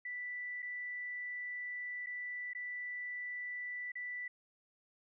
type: tone with dropouts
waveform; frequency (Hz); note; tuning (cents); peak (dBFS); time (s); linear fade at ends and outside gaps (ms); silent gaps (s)
sine; 1974; B6; -1; -39; 0.05-4.28; 5; 0.622-0.626 / 2.062-2.068 / 2.534-2.549 / 3.919-3.954
effects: none